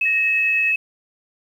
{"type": "tone", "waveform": "sine", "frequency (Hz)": 2586, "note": "E7", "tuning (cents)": -34, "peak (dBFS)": -16, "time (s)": [0.01, 0.76], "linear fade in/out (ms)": 5}
{"type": "tone with tremolo", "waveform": "sine", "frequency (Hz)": 1864.7, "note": "A#6", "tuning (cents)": 0, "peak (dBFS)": -23, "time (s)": [0.05, 0.72], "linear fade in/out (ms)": 10, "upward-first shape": "triangle", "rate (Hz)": 10, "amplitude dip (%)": 55}
{"effects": ["8-bit"]}